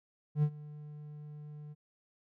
triangle tone with ADSR envelope, 149.3 Hz, D3, 29 cents sharp, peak -21 dBFS, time 0.35-1.75 s, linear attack 79 ms, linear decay 68 ms, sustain -21 dB, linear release 31 ms, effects none

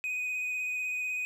triangle tone with vibrato, 2497 Hz, D#7, 6 cents sharp, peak -29 dBFS, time 0.04-1.25 s, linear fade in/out 0 ms, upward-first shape sine, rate 16 Hz, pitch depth 17 cents each way, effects none

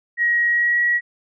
sine tone with pitch glide, 1896 to 1918 Hz, A#6 to A#6, +29 to +49 cents, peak -15 dBFS, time 0.17-1.01 s, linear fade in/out 50 ms, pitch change +20 cents, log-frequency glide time 0.48-0.81 s, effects none

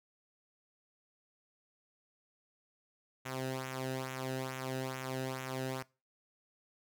sawtooth tone with flanger, 130.81 Hz, C3, in tune, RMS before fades -39 dBFS, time 3.25-5.83 s, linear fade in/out 10 ms, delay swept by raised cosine 0.21 to 0.92 ms, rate 2.3 Hz, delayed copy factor -0.7, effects noise-tail reverb RT60 0.3 s tail -22 dB re dry

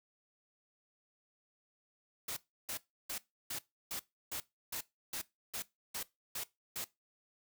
white noise bursts, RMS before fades -40 dBFS, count 12, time 2.28-6.844 s, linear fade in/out 5 ms, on 87 ms, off 320 ms, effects noise-tail reverb RT60 0.2 s tail -19 dB re dry

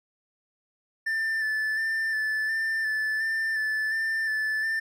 triangle tone with vibrato, 1766 Hz, A6, 6 cents sharp, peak -23 dBFS, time 1.06-4.8 s, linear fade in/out 10 ms, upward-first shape square, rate 1.4 Hz, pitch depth 20 cents each way, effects none

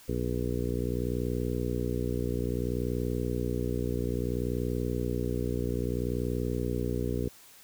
harmonic tone, 60.6 Hz, B1, 32 cents flat, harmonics 1 / 2 / 3 / 4 / 5 / 6 / 7 / 8, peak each -34 / -34 / -38 / -36 / -38 / -38 / -36 / -39 dBFS, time 0.08-7.29 s, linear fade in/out 10 ms, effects white hiss -54 dBFS RMS until 7.63 s

